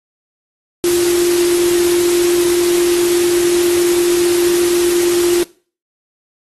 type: tone in noise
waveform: sine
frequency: 349.2 Hz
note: F4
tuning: in tune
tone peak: -11 dBFS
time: 0.84-5.43 s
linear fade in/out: 0 ms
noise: white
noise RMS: -21 dBFS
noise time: 0.84-5.43 s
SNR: +7 dB
effects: noise-tail reverb RT60 0.4 s tail -21 dB re dry + AAC 32 kbps